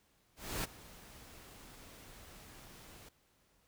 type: noise with ADSR envelope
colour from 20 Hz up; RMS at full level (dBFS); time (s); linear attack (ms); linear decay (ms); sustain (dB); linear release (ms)
pink; -36; 0.36-3.09; 280; 18; -19; 6
effects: pink hiss -72 dBFS RMS until 3.67 s